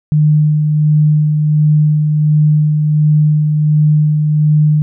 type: tone with tremolo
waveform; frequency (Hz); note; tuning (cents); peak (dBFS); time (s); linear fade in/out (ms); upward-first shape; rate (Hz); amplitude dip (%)
sine; 151.6; D#3; -45; -6; 0.12-4.82; 0; sine; 1.4; 35
effects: none